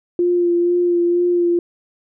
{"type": "tone with vibrato", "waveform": "sine", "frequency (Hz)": 349.2, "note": "F4", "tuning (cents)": 0, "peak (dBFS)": -13, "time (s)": [0.19, 1.59], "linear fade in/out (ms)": 2, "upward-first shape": "sine", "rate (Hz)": 2.1, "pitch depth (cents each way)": 19, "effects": []}